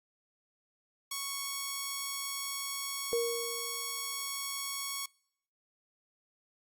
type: tone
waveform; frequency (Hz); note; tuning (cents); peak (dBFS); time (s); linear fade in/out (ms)
5% pulse; 1108.7; C#6; 0; -23; 1.11-5.06; 5
type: tone with exponential decay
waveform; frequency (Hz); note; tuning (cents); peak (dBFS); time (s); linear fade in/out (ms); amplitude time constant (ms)
sine; 468.6; A#4; +9; -26; 3.13-4.28; 0; 250
effects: noise-tail reverb RT60 0.7 s tail -26 dB re dry + Opus 48 kbps